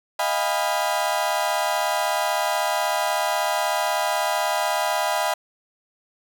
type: chord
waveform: 35% pulse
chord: F half-diminished seventh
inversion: third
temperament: equal with one note detuned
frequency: 622.3 / 698.5 / 811.2 / 987.8 Hz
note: Eb5 / F5 / Ab5 / Cb6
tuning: 0 / 0 / -41 / 0 cents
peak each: -25 dBFS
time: 0.19-5.34 s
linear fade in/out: 5 ms
effects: none

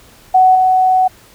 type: tone with level steps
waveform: sine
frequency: 746 Hz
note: F#5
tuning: 14 cents sharp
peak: -5 / -8 dBFS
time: 0.34-1.08 s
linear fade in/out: 10 ms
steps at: 0.55 s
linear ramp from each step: 2 ms
effects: pink hiss -44 dBFS RMS until 1.34 s

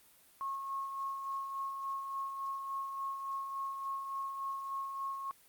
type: tone with tremolo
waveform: sine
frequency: 1089 Hz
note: C#6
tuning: 31 cents flat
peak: -34 dBFS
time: 0.41-5.31 s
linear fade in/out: 0 ms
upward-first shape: sine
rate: 3.5 Hz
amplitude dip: 40%
effects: white hiss -63 dBFS RMS until 5.48 s + Opus 32 kbps

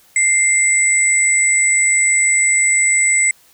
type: tone pair together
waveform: sine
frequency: 2093 / 7913 Hz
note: C7 / B8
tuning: 0 / +2 cents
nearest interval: octave + major seventh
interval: 2302 cents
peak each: -14 dBFS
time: 0.16-3.31 s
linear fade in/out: 2 ms
effects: white hiss -51 dBFS RMS until 3.53 s

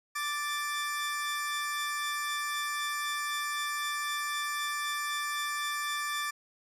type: tone pair together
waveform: sawtooth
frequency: 1174.7 / 1760.1 Hz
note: D6 / A6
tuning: 0 / 0 cents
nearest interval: perfect fifth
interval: 700 cents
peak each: -30 / -31 dBFS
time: 0.15-6.31 s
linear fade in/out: 10 ms
effects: resampled to 32000 Hz

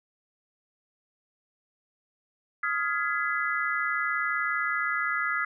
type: chord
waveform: sine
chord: F half-diminished seventh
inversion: third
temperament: just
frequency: 1257.2 / 1396.9 / 1676.3 / 2012 Hz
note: Eb6 / F6 / Ab6 / Cb7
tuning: +18 / 0 / +16 / +32 cents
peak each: -31 dBFS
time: 2.63-5.45 s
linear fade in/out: 5 ms
effects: none

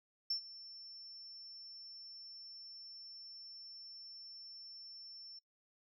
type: tone with ADSR envelope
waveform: sine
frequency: 5390 Hz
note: E8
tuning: 38 cents sharp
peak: -31 dBFS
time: 0.3-5.39 s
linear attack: 5 ms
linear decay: 97 ms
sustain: -19 dB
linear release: 4 ms
effects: noise-tail reverb RT60 0.1 s tail -23 dB re dry + tanh soft clip ceiling -29 dBFS

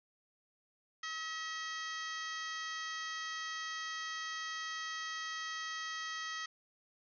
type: harmonic tone with a mistuned harmonic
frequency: 641 Hz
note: E5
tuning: 49 cents flat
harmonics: 2 / 3 / 4 / 5 / 6 / 7 / 8 / 9 / 10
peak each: -44 / -42 / -55 / -47 / -54 / -52 / -52 / -58 / -52 dBFS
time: 1.03-6.46 s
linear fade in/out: 5 ms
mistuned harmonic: 10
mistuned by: -26 cents
effects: none

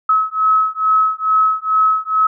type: beating tone pair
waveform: sine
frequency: 1285 / 1287.3 Hz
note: E6 / E6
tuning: -45 / -41 cents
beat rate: 2.3 Hz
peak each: -15 dBFS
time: 0.09-2.27 s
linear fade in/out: 5 ms
effects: none

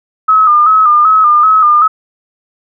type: tone with vibrato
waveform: sine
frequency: 1244.5 Hz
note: D#6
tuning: in tune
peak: -4 dBFS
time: 0.28-1.88 s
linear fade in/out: 10 ms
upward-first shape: square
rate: 2.6 Hz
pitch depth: 54 cents each way
effects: none

